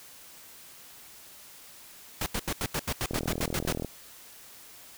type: noise bursts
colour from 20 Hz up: pink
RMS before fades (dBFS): -30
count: 12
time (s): 2.21-3.725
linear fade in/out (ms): 2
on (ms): 52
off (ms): 81
type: click train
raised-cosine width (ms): 2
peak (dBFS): -19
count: 31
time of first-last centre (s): 3.11-3.847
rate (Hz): 40.7
effects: white hiss -50 dBFS RMS until 4.97 s